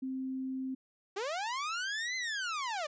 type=tone; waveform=sine; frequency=262.2 Hz; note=C4; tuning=4 cents sharp; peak=-34 dBFS; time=0.02-0.75 s; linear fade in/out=10 ms
type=linear two-way sweep; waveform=sawtooth; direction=up then down; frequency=370 to 2072 to 569 Hz; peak=-30 dBFS; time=1.16-2.87 s; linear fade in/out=10 ms; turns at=2.16 s
effects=resampled to 16000 Hz